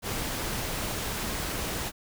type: noise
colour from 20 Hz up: pink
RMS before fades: -32 dBFS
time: 0.02-1.92 s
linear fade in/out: 50 ms
effects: none